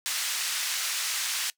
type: band-pass noise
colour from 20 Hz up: white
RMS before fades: -30 dBFS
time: 0.06-1.5 s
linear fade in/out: 0 ms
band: 1500 to 7900 Hz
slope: 12 dB/octave
effects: noise-tail reverb RT60 0.1 s tail -21 dB re dry